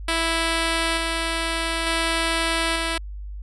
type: tone with tremolo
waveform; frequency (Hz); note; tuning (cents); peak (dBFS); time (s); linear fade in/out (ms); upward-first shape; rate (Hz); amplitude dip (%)
5% pulse; 329.6; E4; 0; -9; 0.08-2.98; 5; square; 0.56; 25
effects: added 50 Hz sine -31 dBFS peak until 3.42 s + resampled to 24000 Hz